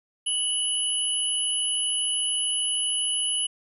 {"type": "tone pair together", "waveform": "sine", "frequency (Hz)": [2960, 10127], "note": ["F#7", "D#9"], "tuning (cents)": [0, 29], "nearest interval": "octave + major sixth", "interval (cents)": 2129, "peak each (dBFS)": -26, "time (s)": [0.26, 3.47], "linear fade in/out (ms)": 10, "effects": []}